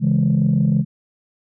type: chord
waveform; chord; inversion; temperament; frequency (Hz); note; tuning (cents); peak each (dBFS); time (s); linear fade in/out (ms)
sine; C# minor; none; equal; 138.59 / 164.81 / 207.7; C#3 / E3 / G#3; 0 / 0 / 0; -17; 0-0.85; 50
effects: tanh soft clip ceiling -8 dBFS